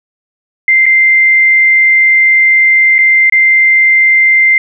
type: tone with dropouts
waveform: sine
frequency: 2088 Hz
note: C7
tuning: 4 cents flat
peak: -4 dBFS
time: 0.68-4.58 s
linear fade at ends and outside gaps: 2 ms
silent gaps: 0.857-0.863 / 2.983-2.988 / 3.298-3.323 s
effects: none